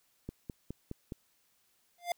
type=click train; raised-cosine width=3 ms; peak=-26 dBFS; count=5; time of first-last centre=0.29-1.122 s; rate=4.81 Hz
type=tone with exponential growth; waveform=square; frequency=698.5 Hz; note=F5; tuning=in tune; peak=-27 dBFS; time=1.98-2.12 s; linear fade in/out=2 ms; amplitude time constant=29 ms
effects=white hiss -72 dBFS RMS until 2.17 s